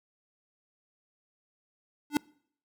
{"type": "tone with exponential growth", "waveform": "square", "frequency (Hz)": 293.7, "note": "D4", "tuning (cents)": 0, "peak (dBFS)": -19, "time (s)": [2.1, 2.17], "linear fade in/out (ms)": 2, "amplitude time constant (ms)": 15, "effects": ["noise-tail reverb RT60 0.6 s tail -25 dB re dry"]}